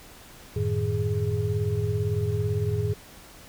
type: tone cluster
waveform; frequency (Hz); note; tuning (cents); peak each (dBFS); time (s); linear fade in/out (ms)
sine; 91.8 / 109.7 / 153.3 / 415.6; F#2 / A2 / D#3 / G#4; -13 / -5 / -25 / +1; -29 / -26 / -32 / -30; 0.56-2.94; 5
effects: pink hiss -48 dBFS RMS until 3.48 s